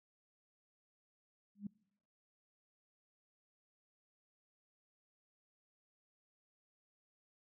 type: tone with exponential growth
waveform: sine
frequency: 203.1 Hz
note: G#3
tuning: 38 cents flat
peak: -36 dBFS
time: 1.55-1.67 s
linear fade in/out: 5 ms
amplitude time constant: 26 ms
effects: noise-tail reverb RT60 0.8 s tail -25 dB re dry